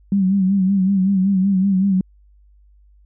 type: tone with vibrato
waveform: sine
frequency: 192.5 Hz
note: G3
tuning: 31 cents flat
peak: -13 dBFS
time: 0.12-2.01 s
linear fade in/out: 2 ms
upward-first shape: sine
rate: 5.3 Hz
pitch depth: 70 cents each way
effects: added 50 Hz sine -48 dBFS peak until 3.05 s